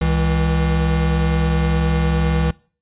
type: tone pair together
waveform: square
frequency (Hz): 68 / 161.92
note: C#2 / E3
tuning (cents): -33 / -31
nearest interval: octave + minor third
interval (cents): 1502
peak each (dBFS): -19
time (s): 0.01-2.51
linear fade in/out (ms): 5
effects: noise-tail reverb RT60 0.4 s tail -23 dB re dry + resampled to 8000 Hz